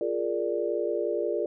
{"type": "chord", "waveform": "sine", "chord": "Bb dominant seventh", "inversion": "second", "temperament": "equal", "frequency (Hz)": [349.2, 415.3, 466.2, 587.3], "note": ["F4", "Ab4", "Bb4", "D5"], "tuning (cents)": [0, 0, 0, 0], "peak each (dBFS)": -31, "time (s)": [0.01, 1.46], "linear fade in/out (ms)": 2, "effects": []}